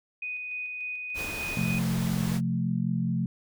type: tone with tremolo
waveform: sine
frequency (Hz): 2489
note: D#7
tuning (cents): 0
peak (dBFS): -31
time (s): 0.22-1.79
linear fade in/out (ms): 5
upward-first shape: square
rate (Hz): 3.4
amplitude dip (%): 25
type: noise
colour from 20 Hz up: pink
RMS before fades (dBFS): -37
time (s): 1.14-2.41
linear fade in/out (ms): 50
type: chord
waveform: sine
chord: F major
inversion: second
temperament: equal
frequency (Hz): 130.81 / 174.61 / 220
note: C3 / F3 / A3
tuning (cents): 0 / 0 / 0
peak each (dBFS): -30 / -28 / -30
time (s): 1.57-3.26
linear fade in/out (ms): 2
effects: none